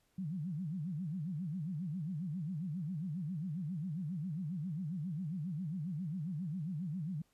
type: tone with vibrato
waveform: sine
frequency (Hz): 167.2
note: E3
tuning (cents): +25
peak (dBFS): -36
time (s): 0.18-7.22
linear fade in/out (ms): 5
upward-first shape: sine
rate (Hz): 7.4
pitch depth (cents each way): 260
effects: pink hiss -75 dBFS RMS until 7.33 s + resampled to 32000 Hz

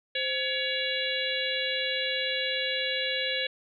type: harmonic tone with a mistuned harmonic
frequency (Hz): 563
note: C#5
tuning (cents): +27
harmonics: 1 / 3 / 4 / 5 / 6 / 7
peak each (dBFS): -34 / -34 / -34 / -34 / -34 / -34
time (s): 0.15-3.47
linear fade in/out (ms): 5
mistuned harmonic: 1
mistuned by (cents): -130
effects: none

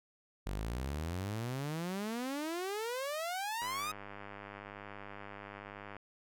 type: exponential sweep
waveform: sawtooth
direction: up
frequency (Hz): 46.13 to 1275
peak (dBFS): -32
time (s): 0.46-3.92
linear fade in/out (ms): 10
type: click train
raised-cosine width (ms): 0.5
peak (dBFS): -31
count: 238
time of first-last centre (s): 3.62-5.967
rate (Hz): 101
effects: none

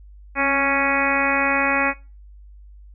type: harmonic tone with a mistuned harmonic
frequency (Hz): 277.2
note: C#4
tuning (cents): 0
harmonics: 1 / 2 / 3 / 4 / 5 / 6 / 7 / 8 / 9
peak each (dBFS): -26 / -26 / -26 / -26 / -26 / -26 / -26 / -26 / -26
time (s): 0.35-1.94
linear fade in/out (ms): 50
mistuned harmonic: 1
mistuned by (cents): -34
effects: noise-tail reverb RT60 0.3 s tail -19 dB re dry + added 50 Hz sine -41 dBFS peak until 2.94 s

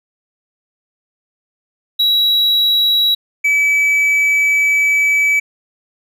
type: tone pair in turn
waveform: triangle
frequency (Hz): 3885 / 2295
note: B7 / D7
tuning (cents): -29 / -40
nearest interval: major sixth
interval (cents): 911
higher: first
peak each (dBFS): -9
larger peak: neither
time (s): 1.99-3.15 / 3.44-5.4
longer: second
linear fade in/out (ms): 10
effects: none

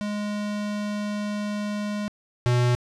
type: tone pair in turn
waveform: square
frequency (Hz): 207.7 / 122.43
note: G#3 / B2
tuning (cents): 0 / -15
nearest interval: major sixth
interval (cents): 915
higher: first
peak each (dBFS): -27 / -19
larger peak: second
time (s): 0.01-2.08 / 2.46-2.75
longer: first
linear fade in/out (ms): 0
effects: low-pass 7000 Hz 12 dB/octave

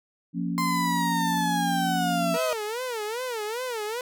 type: chord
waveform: sine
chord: Bb minor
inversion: second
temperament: equal with one note detuned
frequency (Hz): 174.61 / 233.1 / 278.5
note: F3 / Bb3 / Db4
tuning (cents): 0 / 0 / +8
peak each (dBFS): -28 / -32 / -31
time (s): 0.33-2.38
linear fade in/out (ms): 50
type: linear sweep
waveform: 35% pulse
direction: down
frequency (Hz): 1046.5 to 620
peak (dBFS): -23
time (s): 0.58-2.53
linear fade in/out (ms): 0
type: tone with vibrato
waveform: sawtooth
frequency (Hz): 463.3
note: A#4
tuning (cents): -11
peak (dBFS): -25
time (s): 2.34-4.01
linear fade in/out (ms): 2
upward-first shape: sine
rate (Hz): 2.5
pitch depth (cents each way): 180
effects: none

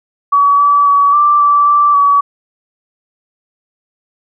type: tone with pitch steps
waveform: sine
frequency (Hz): 1136 / 1150 / 1136 / 1175 / 1161 / 1168 / 1138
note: C#6 / D6 / C#6 / D6 / D6 / D6 / C#6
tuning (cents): +42 / -37 / +42 / +1 / -20 / -10 / +45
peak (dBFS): -6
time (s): 0.32-2.21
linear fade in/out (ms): 10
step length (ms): 270
effects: none

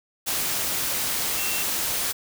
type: tone in noise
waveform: sine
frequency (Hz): 2711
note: E7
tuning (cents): +48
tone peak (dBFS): -32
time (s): 1.36-1.64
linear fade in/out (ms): 20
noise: white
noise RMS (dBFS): -26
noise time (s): 0.26-2.13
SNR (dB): -9
effects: none

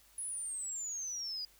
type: exponential sweep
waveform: sine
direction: down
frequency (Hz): 10540 to 4840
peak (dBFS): -37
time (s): 0.18-1.45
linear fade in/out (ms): 2
effects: added 50 Hz sine -70 dBFS peak until 1.59 s + white hiss -64 dBFS RMS until 1.59 s

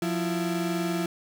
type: tone pair together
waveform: 35% pulse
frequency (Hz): 177 / 333.5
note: F3 / E4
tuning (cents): +23 / +20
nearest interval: major seventh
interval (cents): 1097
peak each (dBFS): -27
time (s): 0.02-1.06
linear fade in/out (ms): 2
effects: none

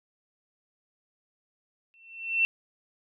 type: tone with exponential growth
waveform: sine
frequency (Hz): 2695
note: E7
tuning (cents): +38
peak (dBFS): -18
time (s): 1.94-2.45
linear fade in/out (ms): 0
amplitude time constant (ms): 110
effects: none

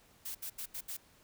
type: noise bursts at uneven times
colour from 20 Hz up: blue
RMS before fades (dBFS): -41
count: 5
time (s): 0.25-0.35 / 0.42-0.5 / 0.58-0.66 / 0.74-0.81 / 0.88-0.97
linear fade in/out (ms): 10
effects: pink hiss -64 dBFS RMS until 1.23 s

